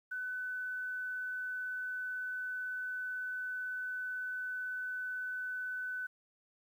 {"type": "tone with quantisation", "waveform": "sine", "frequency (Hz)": 1503, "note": "F#6", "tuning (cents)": 27, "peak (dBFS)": -36, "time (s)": [0.11, 6.07], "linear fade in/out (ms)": 10, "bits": 11, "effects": []}